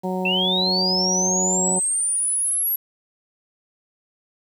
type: harmonic tone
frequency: 185 Hz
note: F#3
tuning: in tune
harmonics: 1 / 2 / 3 / 4 / 5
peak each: -25 / -28 / -30 / -31 / -32 dBFS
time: 0.03-1.8 s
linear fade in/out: 20 ms
type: linear sweep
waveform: sine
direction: up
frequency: 2626 to 11670 Hz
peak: -19 dBFS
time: 0.25-2.76 s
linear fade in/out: 5 ms
effects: 8-bit